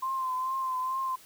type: tone with vibrato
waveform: sine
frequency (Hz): 1040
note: C6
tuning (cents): -11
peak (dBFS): -28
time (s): 0.02-1.16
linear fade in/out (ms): 10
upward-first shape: triangle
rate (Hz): 2.3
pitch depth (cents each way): 45
effects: white hiss -54 dBFS RMS until 1.25 s